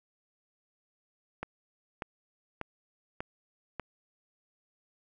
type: click train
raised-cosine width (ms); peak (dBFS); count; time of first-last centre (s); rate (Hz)
0.5; -20; 5; 1.43-3.797; 1.69
effects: none